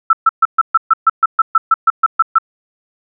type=tone bursts; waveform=sine; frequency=1324 Hz; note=E6; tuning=7 cents sharp; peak=-5 dBFS; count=15; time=0.1-2.385 s; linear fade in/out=5 ms; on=31 ms; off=130 ms; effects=none